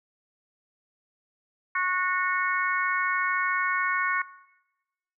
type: harmonic tone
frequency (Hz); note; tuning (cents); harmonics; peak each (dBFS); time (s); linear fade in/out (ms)
366.3; F#4; -17; 3 / 4 / 5 / 6; -28 / -29 / -30 / -31; 1.75-4.22; 5
effects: noise-tail reverb RT60 1.0 s tail -19 dB re dry